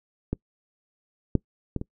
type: clicks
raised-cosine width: 3 ms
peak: -13 / -7 / -14 / -19 dBFS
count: 4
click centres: 0.33 / 1.353 / 1.763 / 1.814 s
effects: noise-tail reverb RT60 0.1 s tail -24 dB re dry